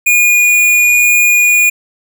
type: tone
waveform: square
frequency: 2443 Hz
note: D#7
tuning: 32 cents flat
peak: -7 dBFS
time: 0.06-1.7 s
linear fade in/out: 10 ms
effects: none